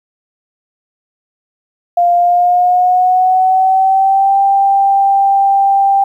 sine tone with pitch glide, 698.5 to 788.6 Hz, F5 to G5, 0 to +10 cents, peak -7 dBFS, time 1.97-6.04 s, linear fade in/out 5 ms, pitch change +210 cents, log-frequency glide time 2.14-4.38 s, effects 8-bit

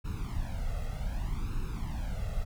brown noise with flanger, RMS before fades -33 dBFS, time 0.04-2.45 s, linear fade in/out 20 ms, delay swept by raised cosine 0.75 to 1.53 ms, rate 0.65 Hz, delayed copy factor +1, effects none

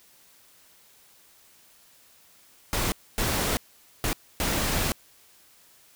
pink noise bursts at uneven times, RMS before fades -26 dBFS, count 4, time 2.73-2.92 / 3.18-3.57 / 4.04-4.13 / 4.4-4.92 s, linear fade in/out 0 ms, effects white hiss -57 dBFS RMS until 5.95 s

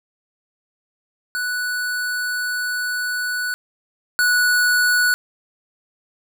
square tone pair in turn, 1480 / 1473 Hz, F#6 / F#6, 0 / -8 cents, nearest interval unison, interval 8 cents, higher first, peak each -22 / -15 dBFS, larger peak second, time 1.35-3.54 / 4.19-5.14 s, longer first, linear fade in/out 0 ms, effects none

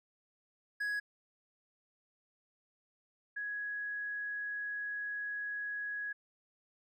triangle / sine tone pair in turn, 1669 / 1669 Hz, G#6 / G#6, +8 / +8 cents, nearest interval unison, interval 0 cents, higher neither, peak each -31 / -36 dBFS, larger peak first, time 0.8-1 / 3.36-6.13 s, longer second, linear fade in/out 10 ms, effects none

